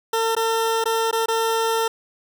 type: tone with dropouts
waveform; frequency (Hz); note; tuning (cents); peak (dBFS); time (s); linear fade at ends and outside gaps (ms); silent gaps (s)
20% pulse; 451.8; A4; +46; -14; 0.13-1.88; 5; 0.352-0.365 / 0.841-0.856 / 1.112-1.127 / 1.26-1.283
effects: none